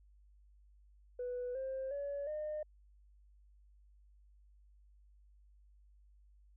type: tone with pitch steps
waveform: sine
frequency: 493.9 / 529.3 / 567.3 / 608.1 Hz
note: B4 / C5 / C#5 / D#5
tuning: 0 / +20 / +40 / -40 cents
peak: -36 dBFS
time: 1.19-2.63 s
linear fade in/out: 5 ms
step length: 360 ms
effects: tanh soft clip ceiling -34 dBFS + added 50 Hz sine -61 dBFS peak until 6.56 s